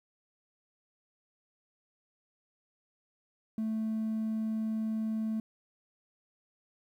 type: tone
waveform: triangle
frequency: 220 Hz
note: A3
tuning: in tune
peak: -27 dBFS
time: 3.58-5.4 s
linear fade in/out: 2 ms
effects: tanh soft clip ceiling -25 dBFS + 11-bit